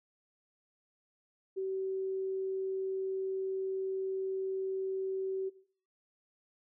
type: tone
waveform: sine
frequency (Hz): 382.1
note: G4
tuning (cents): -44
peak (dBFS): -32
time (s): 1.56-5.5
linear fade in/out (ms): 20
effects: noise-tail reverb RT60 0.5 s tail -17 dB re dry